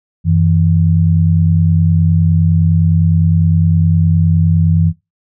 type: tone pair together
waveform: sine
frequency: 92.43 / 162.2 Hz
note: F#2 / E3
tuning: -1 / -28 cents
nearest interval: minor seventh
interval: 973 cents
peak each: -11 dBFS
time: 0.24-4.93 s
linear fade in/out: 50 ms
effects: noise-tail reverb RT60 0.2 s tail -17 dB re dry